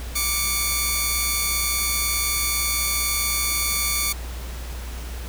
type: tone pair together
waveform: 5% pulse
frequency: 1174.7 / 2218 Hz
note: D6 / C#7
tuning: 0 / 0 cents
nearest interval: major seventh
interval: 1100 cents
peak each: -13 dBFS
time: 0.15-4.13 s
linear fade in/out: 10 ms
effects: added 60 Hz sine -30 dBFS peak until 5.28 s + pink hiss -39 dBFS RMS until 5.28 s